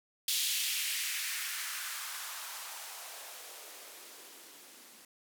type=noise with band-pass filter sweep; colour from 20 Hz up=violet; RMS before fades=-39 dBFS; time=0.28-5.05 s; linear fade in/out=2 ms; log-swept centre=3400 to 220 Hz; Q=1.9; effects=none

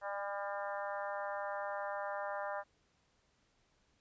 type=harmonic tone with a mistuned harmonic; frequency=200.2 Hz; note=G3; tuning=37 cents sharp; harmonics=3 / 4 / 5 / 6 / 7 / 8 / 9; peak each=-41 / -43 / -45 / -47 / -48 / -49 / -50 dBFS; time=0.01-2.64 s; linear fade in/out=50 ms; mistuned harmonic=4; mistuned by=+17 cents; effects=pink hiss -74 dBFS RMS until 4 s + resampled to 16000 Hz

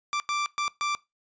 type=tone bursts at uneven times; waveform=sawtooth; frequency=1174.7 Hz; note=D6; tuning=in tune; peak=-22 dBFS; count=4; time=0.13-0.2 / 0.29-0.46 / 0.58-0.68 / 0.81-0.95 s; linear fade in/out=0 ms; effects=noise-tail reverb RT60 0.2 s tail -20 dB re dry + resampled to 16000 Hz

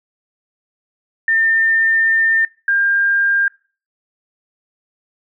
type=tone pair in turn; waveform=sine; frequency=1804 / 1602.1 Hz; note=A6 / G6; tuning=+43 / +37 cents; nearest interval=major second; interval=206 cents; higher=first; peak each=-12 dBFS; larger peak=neither; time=1.28-2.45 / 2.68-3.48 s; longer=first; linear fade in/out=2 ms; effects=noise-tail reverb RT60 0.4 s tail -24 dB re dry

